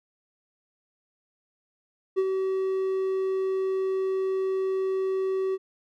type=tone with ADSR envelope; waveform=triangle; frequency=381 Hz; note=G4; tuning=49 cents flat; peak=-17 dBFS; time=2.16-5.58 s; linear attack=26 ms; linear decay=47 ms; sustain=-5 dB; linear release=40 ms; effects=none